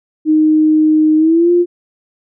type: tone with pitch glide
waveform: sine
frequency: 310 to 350 Hz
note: D#4 to F4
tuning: -6 to +4 cents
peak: -7 dBFS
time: 0.25-1.66 s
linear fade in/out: 50 ms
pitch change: +210 cents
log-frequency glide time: 1.17-1.51 s
effects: none